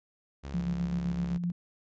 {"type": "tone with vibrato", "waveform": "sawtooth", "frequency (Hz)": 69.3, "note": "C#2", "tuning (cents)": 0, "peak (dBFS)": -34, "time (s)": [0.43, 1.38], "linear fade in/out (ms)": 20, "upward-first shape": "sine", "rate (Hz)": 18, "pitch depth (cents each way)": 9}
{"type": "tone with tremolo", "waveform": "sine", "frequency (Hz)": 174.61, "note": "F3", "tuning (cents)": 0, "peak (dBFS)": -27, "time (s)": [0.54, 1.52], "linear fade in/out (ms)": 5, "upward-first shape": "square", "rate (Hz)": 7.8, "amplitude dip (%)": 40}
{"effects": ["resampled to 16000 Hz"]}